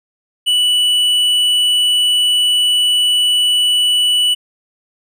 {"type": "tone with tanh clipping", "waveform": "sine", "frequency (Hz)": 2960, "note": "F#7", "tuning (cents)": 0, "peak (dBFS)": -12, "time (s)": [0.46, 4.35], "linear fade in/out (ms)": 20, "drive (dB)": 8, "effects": []}